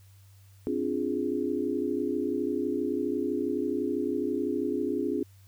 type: chord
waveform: sine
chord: D half-diminished seventh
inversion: third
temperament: equal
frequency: 261.6 / 293.7 / 349.2 / 415.3 Hz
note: C4 / D4 / F4 / Ab4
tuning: 0 / 0 / 0 / 0 cents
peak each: -32 dBFS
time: 0.67-5.23 s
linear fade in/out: 0 ms
effects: added 97 Hz sine -52 dBFS peak until 5.47 s + white hiss -64 dBFS RMS until 5.47 s